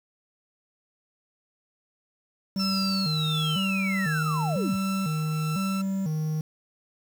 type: tone with vibrato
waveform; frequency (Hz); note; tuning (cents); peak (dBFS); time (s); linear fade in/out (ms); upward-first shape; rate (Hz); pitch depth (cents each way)
triangle; 173.5; F3; -11; -23; 2.56-6.41; 2; square; 1; 190
type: linear sweep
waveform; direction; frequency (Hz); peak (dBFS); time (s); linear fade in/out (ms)
sine; down; 5450 to 49.32; -28; 2.56-4.77; 50
type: tone with tremolo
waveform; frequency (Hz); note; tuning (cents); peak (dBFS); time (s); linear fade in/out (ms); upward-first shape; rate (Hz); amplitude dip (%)
sawtooth; 1335; E6; +22; -28; 2.59-5.82; 10; triangle; 1.4; 50
effects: 8-bit